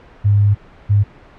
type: tone pair in turn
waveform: sine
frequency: 102.2 / 102.2 Hz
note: G#2 / G#2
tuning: -27 / -27 cents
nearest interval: unison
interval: 0 cents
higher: neither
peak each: -9 dBFS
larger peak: neither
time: 0.24-0.55 / 0.89-1.04 s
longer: first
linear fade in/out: 20 ms
effects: pink hiss -43 dBFS RMS until 1.38 s + low-pass 2000 Hz 12 dB/octave